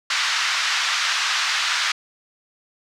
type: band-pass noise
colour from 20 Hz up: pink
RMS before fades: -22 dBFS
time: 0.1-1.92 s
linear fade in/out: 5 ms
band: 1200 to 5900 Hz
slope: 24 dB/octave
effects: none